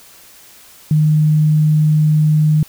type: tone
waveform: sine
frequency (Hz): 153.3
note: D#3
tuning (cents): -25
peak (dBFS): -9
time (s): 0.91-2.63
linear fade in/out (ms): 2
effects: white hiss -43 dBFS RMS until 2.68 s